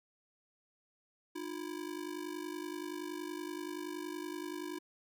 square ring-modulated tone, 329.6 Hz, E4, in tune, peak -37 dBFS, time 1.35-4.79 s, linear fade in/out 10 ms, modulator 25.3 Hz, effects none

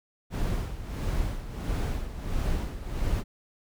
brown noise with tremolo, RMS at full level -27 dBFS, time 0.3-3.24 s, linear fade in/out 50 ms, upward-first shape sine, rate 1.5 Hz, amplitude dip 70%, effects none

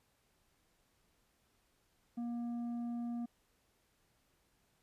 sine tone with tanh clipping, 237.3 Hz, A#3, 31 cents sharp, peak -38 dBFS, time 2.17-3.26 s, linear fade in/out 10 ms, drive 6 dB, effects pink hiss -75 dBFS RMS until 4.82 s + resampled to 32000 Hz

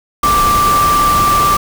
sine tone in noise, 1174.7 Hz, D6, in tune, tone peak -9 dBFS, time 0.23-1.57 s, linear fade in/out 5 ms, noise pink, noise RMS -18 dBFS, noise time 0.23-1.57 s, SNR +6 dB, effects none

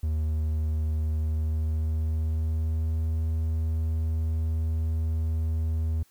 triangle tone with pitch glide, 77.9 to 80.04 Hz, D#2 to D#2, +3 to +50 cents, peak -22 dBFS, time 0.03-6.03 s, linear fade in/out 5 ms, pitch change +47 cents, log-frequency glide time 1.09-3.05 s, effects white hiss -63 dBFS RMS until 6.1 s

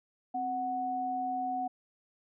sine tone pair together, 261.4 / 740 Hz, C4 / F#5, -1 / 0 cents, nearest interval octave + tritone, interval 1801 cents, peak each -39 / -31 dBFS, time 0.34-1.68 s, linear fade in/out 10 ms, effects none

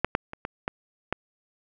clicks, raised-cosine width 0.5 ms, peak -6 / -6 / -21 / -16 / -12 / -10 dBFS, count 6, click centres 0.046 / 0.151 / 0.334 / 0.451 / 0.679 / 1.126 s, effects none

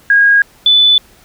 sine tone pair in turn, 1636 / 3489 Hz, G#6 / A7, -26 / -15 cents, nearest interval octave + minor second, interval 1311 cents, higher second, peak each -5 dBFS, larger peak neither, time 0.1-0.42 / 0.66-0.98 s, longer neither, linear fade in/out 2 ms, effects pink hiss -46 dBFS RMS until 1.24 s

